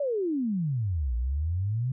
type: exponential two-way sweep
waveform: sine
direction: down then up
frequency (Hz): 595 to 57 to 133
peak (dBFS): -25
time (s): 0-1.92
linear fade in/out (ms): 5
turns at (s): 1.15
effects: none